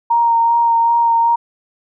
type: tone with vibrato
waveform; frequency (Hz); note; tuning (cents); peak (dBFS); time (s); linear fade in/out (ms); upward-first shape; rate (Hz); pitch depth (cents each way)
sine; 930; A#5; -4; -10; 0.1-1.36; 10; sine; 2.6; 15
effects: none